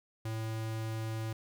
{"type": "tone", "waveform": "square", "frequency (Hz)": 111.2, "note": "A2", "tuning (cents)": 19, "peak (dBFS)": -35, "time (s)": [0.25, 1.33], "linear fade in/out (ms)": 5, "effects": []}